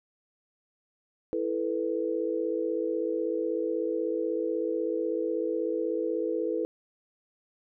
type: chord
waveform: sine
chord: E suspended fourth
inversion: none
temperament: equal with one note detuned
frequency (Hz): 329.6 / 437.7 / 493.9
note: E4 / A4 / B4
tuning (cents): 0 / -9 / 0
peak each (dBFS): -31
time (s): 1.33-6.65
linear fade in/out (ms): 0
effects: none